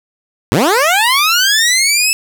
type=linear sweep; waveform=15% pulse; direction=up; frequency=90.2 to 2637 Hz; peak=-3 dBFS; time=0.52-2.13 s; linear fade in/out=0 ms; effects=none